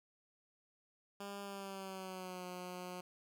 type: tone with pitch glide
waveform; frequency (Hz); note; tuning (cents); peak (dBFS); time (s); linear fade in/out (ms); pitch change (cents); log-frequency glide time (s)
10% pulse; 200.4 to 180.61; G3 to F#3; +38 to -42; -36; 1.2-3.01; 5; -180; 1.41-2.46
effects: none